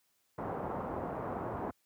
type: low-pass noise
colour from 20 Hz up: white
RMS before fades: -38 dBFS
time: 0.38-1.71 s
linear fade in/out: 5 ms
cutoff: 1000 Hz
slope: 24 dB/octave
effects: white hiss -75 dBFS RMS until 1.85 s + high-pass 60 Hz 12 dB/octave